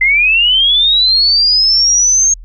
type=linear sweep; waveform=sine; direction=up; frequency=2035 to 6500 Hz; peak=-7 dBFS; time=0.01-2.34 s; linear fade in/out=5 ms; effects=added 40 Hz sine -29 dBFS peak until 2.44 s